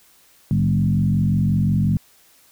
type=tone with frequency modulation; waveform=sine; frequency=155.56 Hz; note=D#3; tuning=in tune; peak=-15 dBFS; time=0.51-1.97 s; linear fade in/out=0 ms; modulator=45.6 Hz; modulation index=1.4; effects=white hiss -54 dBFS RMS until 2.51 s